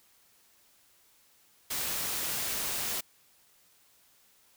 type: noise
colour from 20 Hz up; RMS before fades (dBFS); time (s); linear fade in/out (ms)
white; -33; 1.7-3.01; 10
effects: white hiss -64 dBFS RMS until 4.56 s